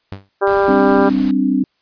sawtooth tone with exponential decay, 98 Hz, G2, in tune, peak -19 dBFS, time 0.12-0.29 s, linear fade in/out 0 ms, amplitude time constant 36 ms
harmonic tone, 197.8 Hz, G3, 16 cents sharp, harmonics 2 / 3 / 4 / 5 / 6 / 7 / 8, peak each -14 / -18 / -20 / -22 / -24 / -25 / -26 dBFS, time 0.41-1.1 s, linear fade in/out 20 ms
pink noise, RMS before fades -33 dBFS, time 0.47-1.31 s, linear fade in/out 0 ms
sine chord, G suspended fourth, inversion none, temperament equal, 196 / 261.6 / 293.7 Hz, G3 / C4 / D4, 0 / 0 / 0 cents, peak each -19 / -15 / -18 dBFS, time 0.68-1.64 s, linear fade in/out 5 ms
effects white hiss -64 dBFS RMS until 1.81 s + resampled to 11025 Hz

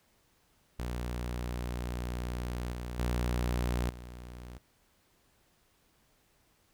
sawtooth tone with level steps, 60.5 Hz, B1, 35 cents flat, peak -30 / -33 / -25 / -40 dBFS, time 0.79-4.58 s, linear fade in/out 0 ms, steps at 2.72 / 2.99 / 3.89 s, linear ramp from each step 5 ms, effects pink hiss -69 dBFS RMS until 6.73 s

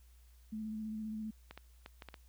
sine tone with vibrato, 216.9 Hz, A3, 25 cents flat, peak -38 dBFS, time 0.52-1.31 s, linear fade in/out 10 ms, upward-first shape square, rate 15 Hz, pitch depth 17 cents each way
clicks, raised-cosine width 0.3 ms, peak -31 dBFS, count 6, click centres 1.51 / 1.576 / 1.861 / 2.022 / 2.087 / 2.142 s
effects added 60 Hz sine -58 dBFS peak until 2.28 s + white hiss -71 dBFS RMS until 2.28 s

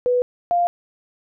sine tone pair in turn, 493.9 / 698.5 Hz, B4 / F5, 0 / 0 cents, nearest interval tritone, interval 600 cents, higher second, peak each -15 / -15 dBFS, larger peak neither, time 0.06-0.22 / 0.51-0.67 s, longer neither, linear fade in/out 0 ms, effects none

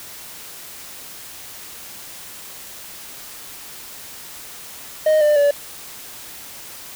triangle tone with pitch steps, 620 / 596.8 / 574.5 Hz, D#5 / D5 / D5, -6 / +28 / -38 cents, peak -10 dBFS, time 5.06-5.51 s, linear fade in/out 5 ms, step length 150 ms, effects white hiss -37 dBFS RMS until 6.95 s

